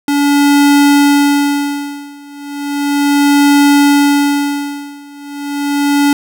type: tone with tremolo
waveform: square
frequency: 285.9 Hz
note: D4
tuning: 46 cents flat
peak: -6 dBFS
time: 0.08-6.13 s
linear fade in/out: 2 ms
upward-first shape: sine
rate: 0.35 Hz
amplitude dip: 95%
effects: none